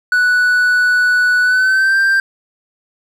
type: tone with pitch glide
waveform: triangle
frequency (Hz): 1480 to 1577.1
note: F#6 to G6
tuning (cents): 0 to +10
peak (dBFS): -8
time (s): 0.12-2.2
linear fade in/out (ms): 2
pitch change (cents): +110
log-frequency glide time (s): 1.42-1.97
effects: none